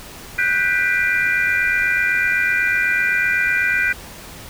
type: chord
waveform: sine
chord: G major seventh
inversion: third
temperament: equal with one note detuned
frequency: 1480 / 1568 / 1975.5 / 2390 Hz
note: F#6 / G6 / B6 / D7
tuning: 0 / 0 / 0 / +30 cents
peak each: -21 dBFS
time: 0.38-3.93 s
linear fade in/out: 10 ms
effects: pink hiss -37 dBFS RMS until 4.49 s